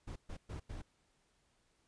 brown noise bursts at uneven times, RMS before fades -44 dBFS, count 4, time 0.07-0.16 / 0.29-0.37 / 0.49-0.6 / 0.69-0.82 s, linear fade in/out 10 ms, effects pink hiss -75 dBFS RMS until 1.87 s + resampled to 22050 Hz

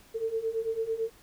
sine beating tone pair, 443.3 / 452.3 Hz, A4 / A4, +13 / +48 cents, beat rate 9 Hz, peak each -33 / -30 dBFS, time 0.14-1.1 s, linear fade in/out 20 ms, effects pink hiss -57 dBFS RMS until 1.22 s

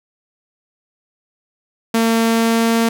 sawtooth tone with pitch glide, 227.4 to 228.8 Hz, A#3 to A#3, -43 to -32 cents, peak -9 dBFS, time 1.94-2.89 s, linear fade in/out 5 ms, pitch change +11 cents, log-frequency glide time 2.21-2.77 s, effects none

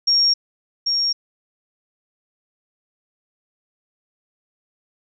sine tone with echo, 5560 Hz, F8, 9 cents flat, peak -13 dBFS, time 0.07-0.34 s, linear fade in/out 10 ms, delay 790 ms, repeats 1, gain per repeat -4 dB, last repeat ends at 1.13 s, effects none

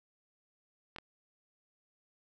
clicks, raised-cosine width 0.3 ms, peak -27 dBFS, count 2, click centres 0.962 / 0.985 s, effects none

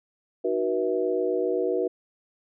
sine tone cluster, 312.8 / 373.6 / 481.5 / 652 Hz, D#4 / F#4 / B4 / E5, +9 / +17 / -44 / -19 cents, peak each -32 / -26 / -26 / -33 dBFS, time 0.44-1.88 s, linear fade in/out 10 ms, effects none

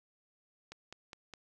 click train, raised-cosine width 0.2 ms, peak -29 dBFS, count 4, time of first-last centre 0.72-1.337 s, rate 4.86 Hz, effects none

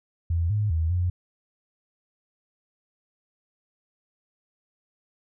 sine tone with pitch steps, 84.1 / 105.2 / 80.8 / 89.1 Hz, E2 / G#2 / E2 / F2, +35 / +23 / -34 / +35 cents, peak -21 dBFS, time 0.3-1.1 s, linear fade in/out 5 ms, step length 200 ms, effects none

